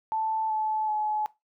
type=tone with pitch steps; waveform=sine; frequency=880 / 865.9 / 852 Hz; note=A5 / A5 / G#5; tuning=0 / -28 / +44 cents; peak=-25 dBFS; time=0.12-1.26 s; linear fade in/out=0 ms; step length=380 ms; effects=noise-tail reverb RT60 0.2 s tail -18 dB re dry

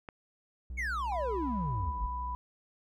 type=click; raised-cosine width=0.5 ms; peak=-27 dBFS; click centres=0.088 s
type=tone with vibrato; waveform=triangle; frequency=61.74 Hz; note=B1; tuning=in tune; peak=-35 dBFS; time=0.7-2.35 s; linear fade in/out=0 ms; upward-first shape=triangle; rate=14 Hz; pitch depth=70 cents each way
type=exponential sweep; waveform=triangle; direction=down; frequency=2274 to 42.77 Hz; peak=-30 dBFS; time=0.77-2.08 s; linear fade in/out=20 ms
type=tone; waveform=sine; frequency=990 Hz; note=B5; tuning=4 cents sharp; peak=-35 dBFS; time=1.12-2.35 s; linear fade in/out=2 ms
effects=none

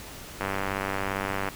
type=click train; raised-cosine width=0.5 ms; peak=-13 dBFS; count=106; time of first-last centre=0.41-1.487 s; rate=97.5 Hz; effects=pink hiss -42 dBFS RMS until 1.55 s

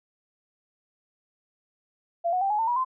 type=tone with pitch steps; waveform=sine; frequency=683 / 732 / 784.6 / 840.9 / 901.2 / 965.9 / 1035.2 Hz; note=F5 / F#5 / G5 / G#5 / A5 / B5 / C6; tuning=-39 / -19 / +1 / +21 / +41 / -39 / -19 cents; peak=-22 dBFS; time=2.24-2.849 s; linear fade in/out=20 ms; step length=87 ms; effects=none

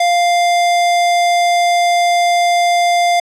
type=tone; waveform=square; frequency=698.5 Hz; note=F5; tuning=in tune; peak=-11 dBFS; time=0-3.2 s; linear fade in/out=5 ms; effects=low-pass 8000 Hz 12 dB/octave

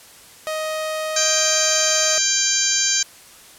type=tone; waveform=sawtooth; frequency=626 Hz; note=D#5; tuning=10 cents sharp; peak=-19 dBFS; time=0.47-2.18 s; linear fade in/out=0 ms
type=harmonic tone; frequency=789 Hz; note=G5; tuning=11 cents sharp; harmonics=2 / 3 / 4 / 5 / 6 / 7 / 8 / 9; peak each=-28 / -30 / -28 / -28 / -25 / -27 / -20 / -23 dBFS; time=1.16-3.03 s; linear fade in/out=5 ms
effects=white hiss -45 dBFS RMS until 3.58 s + low-pass 12000 Hz 12 dB/octave

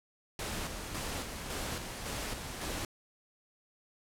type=noise with tremolo; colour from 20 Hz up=pink; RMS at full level=-37 dBFS; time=0.39-2.85 s; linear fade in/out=2 ms; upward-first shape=square; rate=1.8 Hz; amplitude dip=40%; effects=low-pass 12000 Hz 12 dB/octave

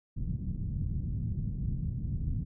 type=low-pass noise; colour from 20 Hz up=white; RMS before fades=-33 dBFS; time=0.16-2.45 s; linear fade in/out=20 ms; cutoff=160 Hz; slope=24 dB/octave; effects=none

